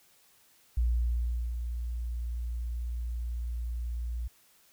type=tone with ADSR envelope; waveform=sine; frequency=59.1 Hz; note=A#1; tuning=24 cents sharp; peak=-23 dBFS; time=0.77-4.28 s; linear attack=6 ms; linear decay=760 ms; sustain=-8 dB; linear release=10 ms; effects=white hiss -63 dBFS RMS until 4.72 s